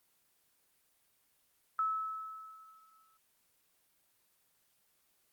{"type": "tone with exponential decay", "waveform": "sine", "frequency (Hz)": 1300, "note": "E6", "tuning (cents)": -24, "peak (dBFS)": -28, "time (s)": [1.79, 3.17], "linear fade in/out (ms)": 1, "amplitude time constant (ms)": 300, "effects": ["white hiss -73 dBFS RMS until 5.32 s", "Opus 24 kbps"]}